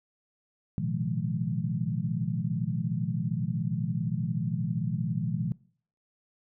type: tone cluster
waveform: sine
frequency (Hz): 115.1 / 127.6 / 157.6 / 174.9 / 210.8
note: A#2 / C3 / D#3 / F3 / G#3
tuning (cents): -22 / -43 / +23 / +3 / +26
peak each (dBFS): -35 / -34 / -32 / -32 / -36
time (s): 0.78-5.52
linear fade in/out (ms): 0
effects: noise-tail reverb RT60 0.5 s tail -22 dB re dry